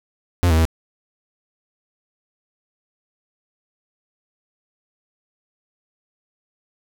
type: tone with pitch steps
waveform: 45% pulse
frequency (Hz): 88.1 / 80.1 / 81.2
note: F2 / E2 / E2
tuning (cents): +16 / -49 / -26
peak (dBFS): -13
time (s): 0.43-0.652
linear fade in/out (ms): 0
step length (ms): 74
effects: none